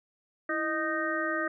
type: harmonic tone with a mistuned harmonic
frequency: 310 Hz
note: D#4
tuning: 6 cents flat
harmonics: 1 / 2 / 4 / 5 / 6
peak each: -34 / -34 / -34 / -34 / -34 dBFS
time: 0.49-1.48 s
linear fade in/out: 5 ms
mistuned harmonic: 1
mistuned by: +96 cents
effects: none